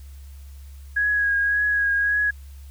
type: tone with vibrato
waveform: sine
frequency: 1654 Hz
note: G#6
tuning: 8 cents flat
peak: -18 dBFS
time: 0.96-2.31 s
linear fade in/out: 10 ms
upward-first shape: triangle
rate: 1.8 Hz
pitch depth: 28 cents each way
effects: added 69 Hz sine -38 dBFS peak until 2.7 s + white hiss -56 dBFS RMS until 2.7 s